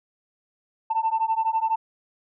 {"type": "beating tone pair", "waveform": "sine", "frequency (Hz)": [887, 899], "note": ["A5", "A5"], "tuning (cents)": [14, 37], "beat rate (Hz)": 12, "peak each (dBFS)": -23, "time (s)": [0.9, 1.76], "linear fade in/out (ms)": 10, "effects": ["tanh soft clip ceiling -15 dBFS"]}